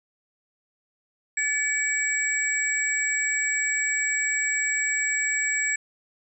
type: tone cluster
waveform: sine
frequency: 1734 / 2271 / 7680 Hz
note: A6 / C#7 / B8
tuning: -26 / +41 / -49 cents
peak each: -27 dBFS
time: 1.37-5.76 s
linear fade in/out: 5 ms
effects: none